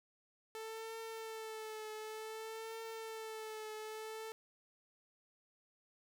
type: tone with vibrato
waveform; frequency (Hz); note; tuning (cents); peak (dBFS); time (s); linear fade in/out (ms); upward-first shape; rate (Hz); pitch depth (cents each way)
sawtooth; 440.8; A4; +3; -40; 0.55-4.32; 0; triangle; 0.55; 40
effects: none